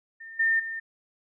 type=tone with level steps; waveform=sine; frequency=1810 Hz; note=A6; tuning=48 cents sharp; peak=-40 / -20 / -31 dBFS; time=0.2-0.8 s; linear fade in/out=10 ms; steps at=0.39 / 0.59 s; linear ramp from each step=10 ms; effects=none